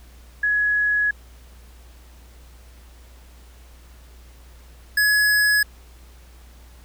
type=tone pair in turn; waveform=sine / square; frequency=1681 / 1687.3 Hz; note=G#6 / G#6; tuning=+20 / +27 cents; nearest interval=unison; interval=7 cents; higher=second; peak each=-17 / -16 dBFS; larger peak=second; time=0.43-1.11 / 4.97-5.63 s; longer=first; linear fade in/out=5 ms; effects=added 60 Hz sine -44 dBFS peak until 6.84 s + pink hiss -53 dBFS RMS until 6.84 s